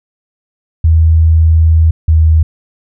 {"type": "tone pair in turn", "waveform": "sine", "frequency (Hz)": [80.7, 79.59], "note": ["E2", "D#2"], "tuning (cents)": [-36, 40], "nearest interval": "unison", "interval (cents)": 24, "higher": "first", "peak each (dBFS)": -4, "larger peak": "neither", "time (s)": [[0.84, 1.91], [2.08, 2.43]], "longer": "first", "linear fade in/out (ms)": 5, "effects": []}